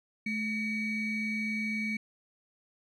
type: ring-modulated tone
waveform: triangle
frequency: 1024 Hz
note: C6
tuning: 38 cents flat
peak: -25 dBFS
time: 0.26-1.97 s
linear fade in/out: 5 ms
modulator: 1240 Hz
effects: none